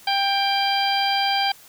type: harmonic tone with a mistuned harmonic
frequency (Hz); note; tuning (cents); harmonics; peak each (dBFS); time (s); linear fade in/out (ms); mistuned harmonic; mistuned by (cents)
793; G5; +20; 1 / 2 / 3 / 4 / 5 / 6; -21 / -29 / -28 / -26 / -33 / -27; 0.07-1.52; 5; 3; -18
effects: white hiss -48 dBFS RMS until 1.68 s